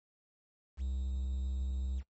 triangle tone with quantisation, 65.41 Hz, C2, in tune, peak -31 dBFS, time 0.77-2.03 s, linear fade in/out 50 ms, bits 10, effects noise-tail reverb RT60 0.1 s tail -19 dB re dry + MP3 32 kbps

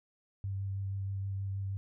sine tone with vibrato, 97.7 Hz, G2, 5 cents flat, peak -33 dBFS, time 0.44-1.77 s, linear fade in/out 0 ms, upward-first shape sine, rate 6.3 Hz, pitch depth 13 cents each way, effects none

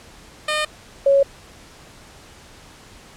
10% pulse / sine tone pair in turn, 609 / 553.8 Hz, D#5 / C#5, -37 / -2 cents, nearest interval major second, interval 165 cents, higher first, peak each -11 / -11 dBFS, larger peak neither, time 0.48-0.65 / 1.06-1.23 s, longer neither, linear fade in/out 5 ms, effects pink hiss -45 dBFS RMS until 3.16 s + low-pass 9000 Hz 12 dB/octave

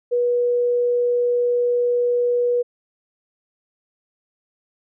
sine tone, 485.3 Hz, B4, 30 cents flat, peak -16 dBFS, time 0.11-2.63 s, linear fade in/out 20 ms, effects none

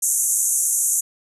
pink band-pass noise, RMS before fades -20 dBFS, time 0.02-1.01 s, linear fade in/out 10 ms, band 6300 to 12000 Hz, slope 96 dB/octave, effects none

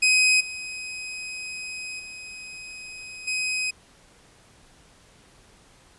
sawtooth tone with level steps, 2519 Hz, D#7, 21 cents sharp, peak -13 / -29 / -34 / -21 dBFS, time 0.02-3.71 s, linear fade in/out 10 ms, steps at 0.4 / 1.99 / 3.27 s, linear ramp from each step 10 ms, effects pink hiss -55 dBFS RMS until 5.98 s + resampled to 24000 Hz

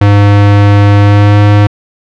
square tone with pitch glide, 101.8 to 103.16 Hz, G#2 to G#2, -34 to -11 cents, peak -3 dBFS, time 0.01-1.67 s, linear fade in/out 5 ms, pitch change +23 cents, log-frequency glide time 0.99-1.41 s, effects low-pass 3000 Hz 12 dB/octave

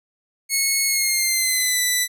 10% pulse tone with pitch glide, 2189 to 1984.3 Hz, C#7 to B6, -22 to +8 cents, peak -9 dBFS, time 0.49-2.08 s, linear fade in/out 50 ms, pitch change -170 cents, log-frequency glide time 0.86-1.81 s, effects none

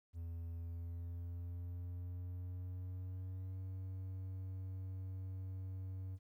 triangle tone with pitch glide, 84.2 to 93.97 Hz, E2 to F#2, +37 to +27 cents, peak -40 dBFS, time 0.13-6.19 s, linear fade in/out 50 ms, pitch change +190 cents, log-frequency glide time 0.54-3.58 s, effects 13-bit

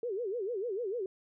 sine tone with vibrato, 430.3 Hz, A4, 39 cents flat, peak -32 dBFS, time 0.03-1.06 s, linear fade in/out 2 ms, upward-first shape sine, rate 6.7 Hz, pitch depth 250 cents each way, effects none

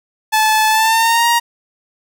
sawtooth tone with pitch glide, 868 to 941.1 Hz, A5 to A#5, -24 to +16 cents, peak -7 dBFS, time 0.32-1.4 s, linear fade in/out 20 ms, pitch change +140 cents, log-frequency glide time 0.69-1.27 s, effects none

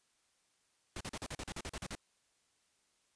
pink noise bursts, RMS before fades -42 dBFS, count 12, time 0.96-1.952 s, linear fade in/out 2 ms, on 46 ms, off 40 ms, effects white hiss -75 dBFS RMS until 3.15 s + resampled to 22050 Hz

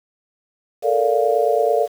sine chord, Bb major seventh, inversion third, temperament just, 437 / 466.2 / 582.7 / 699.2 Hz, A4 / Bb4 / D5 / F5, -12 / 0 / -14 / +2 cents, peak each -20 dBFS, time 0.82-1.88 s, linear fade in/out 50 ms, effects 7-bit

